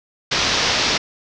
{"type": "low-pass noise", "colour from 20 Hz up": "white", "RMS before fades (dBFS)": -19, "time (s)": [0.31, 0.98], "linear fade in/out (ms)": 10, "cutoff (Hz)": 5800, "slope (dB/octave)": 48, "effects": []}